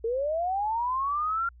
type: linear sweep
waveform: sine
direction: up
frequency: 440 to 1396.9 Hz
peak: -25 dBFS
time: 0.04-1.49 s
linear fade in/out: 5 ms
effects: added 60 Hz sine -49 dBFS peak until 1.6 s